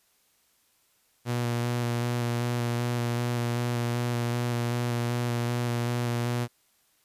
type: tone with vibrato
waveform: sawtooth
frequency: 120 Hz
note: B2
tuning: 49 cents flat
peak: -22 dBFS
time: 1.25-6.48 s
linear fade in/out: 50 ms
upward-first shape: square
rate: 2.6 Hz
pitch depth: 13 cents each way
effects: white hiss -67 dBFS RMS until 7.04 s + resampled to 32000 Hz